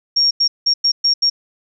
sine tone bursts at uneven times, 5550 Hz, F8, 12 cents flat, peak -11 dBFS, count 6, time 0.16-0.31 / 0.4-0.48 / 0.66-0.74 / 0.84-0.92 / 1.04-1.14 / 1.22-1.3 s, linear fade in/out 10 ms, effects none

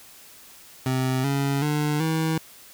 25% pulse tone with pitch steps, 130 / 139.33 / 149.33 / 160.05 Hz, C3 / C#3 / D3 / D#3, -11 / +9 / +29 / +49 cents, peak -18 dBFS, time 0.86-2.38 s, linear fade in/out 2 ms, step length 380 ms, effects white hiss -48 dBFS RMS until 2.73 s

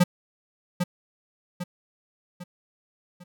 square tone with echo, 177.7 Hz, F3, 30 cents sharp, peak -15 dBFS, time 0-0.04 s, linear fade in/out 10 ms, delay 800 ms, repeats 4, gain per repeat -7 dB, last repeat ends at 3.24 s, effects none

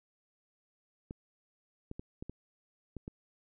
clicks, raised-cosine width 3 ms, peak -28 dBFS, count 7, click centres 1.109 / 1.914 / 1.995 / 2.225 / 2.296 / 2.967 / 3.079 s, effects none

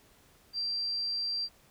sine tone, 4715 Hz, D8, 6 cents sharp, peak -30 dBFS, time 0.53-1.49 s, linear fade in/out 50 ms, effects pink hiss -62 dBFS RMS until 1.7 s

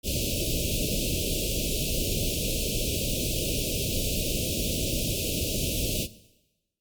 pink band-stop noise, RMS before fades -28 dBFS, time 0.03-6.08 s, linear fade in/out 50 ms, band 630 to 2500 Hz, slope 96 dB/octave, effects noise-tail reverb RT60 1.0 s tail -17 dB re dry + Opus 48 kbps

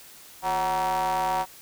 square ring-modulated tone, 97.9 Hz, G2, 2 cents flat, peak -21 dBFS, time 0.42-1.46 s, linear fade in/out 50 ms, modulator 844 Hz, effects white hiss -48 dBFS RMS until 1.61 s

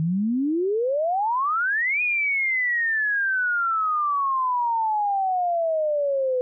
sine exponential two-way sweep, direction up then down, 153.8 to 2489 to 498.5 Hz, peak -20 dBFS, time 0-6.41 s, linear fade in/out 0 ms, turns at 2.02 s, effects none

